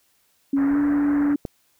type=tone with pitch glide; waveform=sine; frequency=277.2 to 288.6 Hz; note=C#4 to D4; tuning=0 to -30 cents; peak=-17 dBFS; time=0.53-1.36 s; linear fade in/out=5 ms; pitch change=+70 cents; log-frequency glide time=0.65-0.78 s
type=low-pass noise; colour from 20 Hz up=white; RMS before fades=-35 dBFS; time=0.56-1.35 s; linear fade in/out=20 ms; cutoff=1800 Hz; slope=48 dB/octave
type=click; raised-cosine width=2 ms; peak=-15 dBFS; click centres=1.452 s
effects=white hiss -64 dBFS RMS until 1.79 s